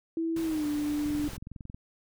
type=tone with pitch glide; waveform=sine; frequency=328.2 to 295.8 Hz; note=E4 to D4; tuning=-8 to +13 cents; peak=-27 dBFS; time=0.17-1.28 s; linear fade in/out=2 ms; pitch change=-179 cents; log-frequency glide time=0.43-0.66 s
type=noise; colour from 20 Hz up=pink; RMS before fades=-43 dBFS; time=0.36-1.37 s; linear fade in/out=5 ms
type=click train; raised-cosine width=5 ms; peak=-29 dBFS; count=16; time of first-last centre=1.06-1.745 s; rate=21.9 Hz
effects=none